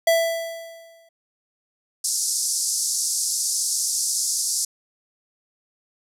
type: tone with exponential decay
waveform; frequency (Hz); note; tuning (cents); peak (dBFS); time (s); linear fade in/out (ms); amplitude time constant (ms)
square; 663; E5; +10; -14; 0.07-1.09; 5; 220
type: band-pass noise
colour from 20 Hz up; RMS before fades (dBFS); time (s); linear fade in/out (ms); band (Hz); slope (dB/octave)
pink; -24; 2.04-4.65; 5; 5000 to 11000; 48
effects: none